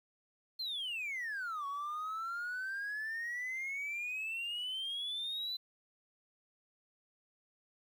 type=exponential two-way sweep; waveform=triangle; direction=down then up; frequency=4265 to 1108.7 to 4040 Hz; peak=-34 dBFS; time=0.59-5.57 s; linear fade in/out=10 ms; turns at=1.66 s; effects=tanh soft clip ceiling -32 dBFS + 11-bit